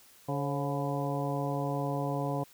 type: harmonic tone with a mistuned harmonic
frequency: 142.3 Hz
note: C#3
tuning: 46 cents sharp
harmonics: 1 / 2 / 3 / 4 / 5 / 6 / 7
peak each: -33 / -36 / -39 / -37 / -38 / -42 / -40 dBFS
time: 0.28-2.44 s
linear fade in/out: 10 ms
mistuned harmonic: 4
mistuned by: -68 cents
effects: white hiss -58 dBFS RMS until 2.53 s